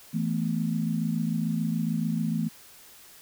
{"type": "chord", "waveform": "sine", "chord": "E suspended fourth", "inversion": "none", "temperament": "equal", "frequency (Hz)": [164.81, 220, 246.9], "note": ["E3", "A3", "B3"], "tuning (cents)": [0, 0, 0], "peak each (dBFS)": [-28, -28, -33], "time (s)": [0.13, 2.49], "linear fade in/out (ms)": 20, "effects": ["white hiss -51 dBFS RMS until 3.21 s"]}